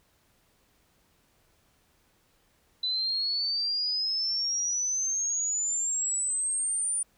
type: exponential sweep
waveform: sine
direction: up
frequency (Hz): 3983 to 9370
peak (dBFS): -26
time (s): 2.83-7.03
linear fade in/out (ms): 5
effects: pink hiss -67 dBFS RMS until 7.17 s